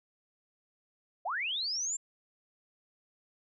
sine linear sweep, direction up, 594 to 7430 Hz, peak -31 dBFS, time 1.25-1.97 s, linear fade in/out 10 ms, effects none

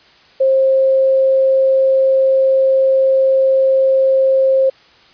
sine tone, 532 Hz, C5, 29 cents sharp, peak -9 dBFS, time 0.4-4.7 s, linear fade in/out 10 ms, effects white hiss -47 dBFS RMS until 5.13 s + resampled to 11025 Hz

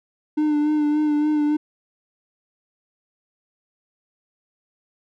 triangle tone with vibrato, 300 Hz, D4, 37 cents sharp, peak -15 dBFS, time 0.37-1.57 s, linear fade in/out 10 ms, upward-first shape sine, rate 3.5 Hz, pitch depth 28 cents each way, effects none

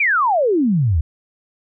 sine exponential sweep, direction down, 2463 to 70.7 Hz, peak -13 dBFS, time 0-1.01 s, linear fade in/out 5 ms, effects none

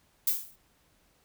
violet noise with exponential decay, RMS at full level -22 dBFS, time 0.27-0.56 s, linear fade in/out 5 ms, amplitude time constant 63 ms, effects pink hiss -67 dBFS RMS until 1.24 s

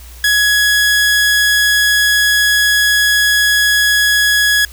sawtooth tone, 1676 Hz, G#6, 15 cents sharp, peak -6 dBFS, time 0.24-4.65 s, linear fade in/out 2 ms, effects added 60 Hz sine -33 dBFS peak until 4.72 s + white hiss -40 dBFS RMS until 4.72 s

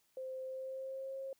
sine tone with pitch glide, 521 to 537.2 Hz, C5 to C5, -7 to +46 cents, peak -40 dBFS, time 0.17-1.33 s, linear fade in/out 2 ms, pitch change +53 cents, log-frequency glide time 0.43-1.15 s, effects white hiss -75 dBFS RMS until 1.39 s

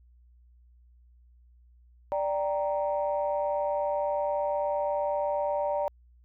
sine chord, G minor, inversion second, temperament equal, 587.3 / 784 / 932.3 Hz, D5 / G5 / Bb5, 0 / 0 / 0 cents, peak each -27 / -33 / -32 dBFS, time 2.12-5.88 s, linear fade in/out 0 ms, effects tanh soft clip ceiling -17 dBFS + added 60 Hz sine -55 dBFS peak until 6.24 s

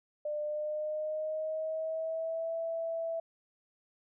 sine tone with pitch glide, 598 to 659.7 Hz, D5 to E5, +31 to +1 cents, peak -32 dBFS, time 0.25-3.2 s, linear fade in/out 5 ms, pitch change +170 cents, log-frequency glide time 0.4-2.54 s, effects none

